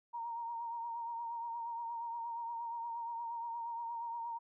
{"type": "tone with vibrato", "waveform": "sine", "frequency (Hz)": 932.3, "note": "A#5", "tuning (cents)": 0, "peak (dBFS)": -38, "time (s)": [0.13, 4.39], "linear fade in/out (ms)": 20, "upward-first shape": "triangle", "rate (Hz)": 8.5, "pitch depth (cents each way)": 41, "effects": []}